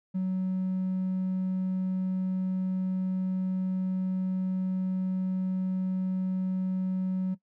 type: tone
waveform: triangle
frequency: 186.5 Hz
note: F#3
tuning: 14 cents sharp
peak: -23 dBFS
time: 0.14-7.35 s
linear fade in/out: 20 ms
effects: noise-tail reverb RT60 0.1 s tail -18 dB re dry + tanh soft clip ceiling -22 dBFS